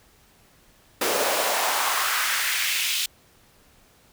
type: noise with high-pass filter sweep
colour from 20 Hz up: pink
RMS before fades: -24 dBFS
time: 1.01-3.06 s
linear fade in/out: 5 ms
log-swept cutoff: 410 to 3300 Hz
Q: 2
effects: pink hiss -57 dBFS RMS until 4.12 s